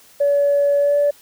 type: tone with pitch glide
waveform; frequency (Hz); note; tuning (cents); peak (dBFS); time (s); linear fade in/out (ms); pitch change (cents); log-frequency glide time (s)
sine; 570 to 578.3; C#5 to D5; +48 to -27; -12; 0.2-1.11; 10; +25; 0.78-0.97
effects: tanh soft clip ceiling -9 dBFS + white hiss -49 dBFS RMS until 1.21 s